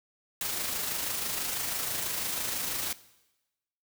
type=noise with amplitude modulation; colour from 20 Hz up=white; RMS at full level=-31 dBFS; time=0.41-2.93 s; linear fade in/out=2 ms; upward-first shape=sine; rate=26.1 Hz; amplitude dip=35%; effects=noise-tail reverb RT60 1.0 s tail -18 dB re dry